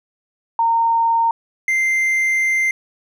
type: tone pair in turn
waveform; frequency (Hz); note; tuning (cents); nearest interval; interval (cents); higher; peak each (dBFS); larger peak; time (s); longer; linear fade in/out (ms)
sine / triangle; 919 / 2087; A#5 / C7; -25 / -5; octave + major second; 1420; second; -13; neither; 0.59-1.31 / 1.68-2.71; second; 2
effects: none